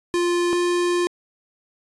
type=tone pair in turn; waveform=square; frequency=349.2 / 351.4 Hz; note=F4 / F4; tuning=0 / +11 cents; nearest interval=unison; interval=11 cents; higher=second; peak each=-19 dBFS; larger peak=neither; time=0.14-0.53 / 0.53-1.07 s; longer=second; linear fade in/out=0 ms; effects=resampled to 24000 Hz